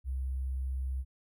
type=tone with sample-and-hold; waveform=sine; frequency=65.41 Hz; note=C2; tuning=in tune; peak=-31 dBFS; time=0.04-1.05 s; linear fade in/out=50 ms; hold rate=11025 Hz; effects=none